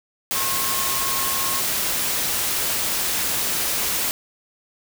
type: tone in noise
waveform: sine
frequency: 1079 Hz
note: C#6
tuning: 47 cents flat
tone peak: -29 dBFS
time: 0.35-1.6 s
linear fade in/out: 0 ms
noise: white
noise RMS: -23 dBFS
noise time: 0.31-4.11 s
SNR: -9 dB
effects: none